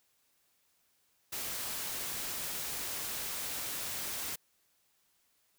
white noise, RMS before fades -38 dBFS, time 1.32-4.36 s, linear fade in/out 10 ms, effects white hiss -73 dBFS RMS until 5.58 s

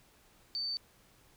sine tone, 4564 Hz, C#8, 50 cents sharp, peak -33 dBFS, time 0.55-0.77 s, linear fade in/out 0 ms, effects pink hiss -64 dBFS RMS until 1.36 s

